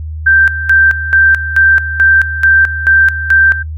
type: tone with tremolo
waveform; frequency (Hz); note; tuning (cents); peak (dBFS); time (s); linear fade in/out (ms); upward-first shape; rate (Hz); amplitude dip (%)
sine; 1568; G6; 0; -4; 0.26-3.63; 10; square; 2.3; 75
effects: noise-tail reverb RT60 0.1 s tail -21 dB re dry + added 78 Hz sine -19 dBFS peak until 3.77 s